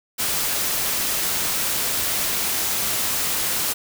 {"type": "noise", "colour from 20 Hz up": "white", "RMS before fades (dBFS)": -23, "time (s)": [0.18, 3.74], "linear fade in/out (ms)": 20, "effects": []}